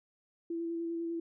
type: tone with vibrato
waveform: sine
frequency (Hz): 334.9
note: E4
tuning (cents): +27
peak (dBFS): -33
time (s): 0.5-1.2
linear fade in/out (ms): 5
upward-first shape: square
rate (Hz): 10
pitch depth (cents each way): 12
effects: none